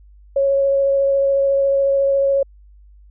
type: tone with vibrato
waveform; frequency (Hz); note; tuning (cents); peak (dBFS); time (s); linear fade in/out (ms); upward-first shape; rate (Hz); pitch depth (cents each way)
sine; 551; C#5; -11; -13; 0.36-2.43; 5; sine; 14; 10
effects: added 50 Hz sine -43 dBFS peak until 3.1 s